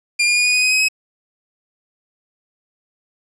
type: tone with pitch steps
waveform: sawtooth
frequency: 2403 / 2424 / 2445 / 2466 / 2488 / 2509 / 2531 / 2553 Hz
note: D7 / D#7 / D#7 / D#7 / D#7 / D#7 / D#7 / D#7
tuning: +39 / -46 / -31 / -16 / -1 / +14 / +29 / +44 cents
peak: -10 dBFS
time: 0.19-0.886 s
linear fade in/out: 10 ms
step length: 87 ms
effects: resampled to 22050 Hz + 8-bit